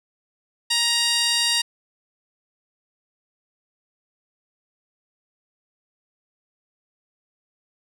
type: tone with band-pass filter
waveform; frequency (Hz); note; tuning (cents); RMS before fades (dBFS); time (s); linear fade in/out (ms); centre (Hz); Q
15% pulse; 939; A#5; +12; -21; 0.7-1.62; 10; 5700; 2.4
effects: none